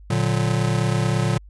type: chord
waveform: square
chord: Bb augmented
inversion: none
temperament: just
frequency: 116.54 / 145.68 / 182.1 Hz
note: Bb2 / D3 / F#3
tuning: 0 / -14 / -27 cents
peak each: -22 / -24 / -26 dBFS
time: 0.1-1.38 s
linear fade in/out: 5 ms
effects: added 50 Hz sine -41 dBFS peak until 1.49 s + resampled to 24000 Hz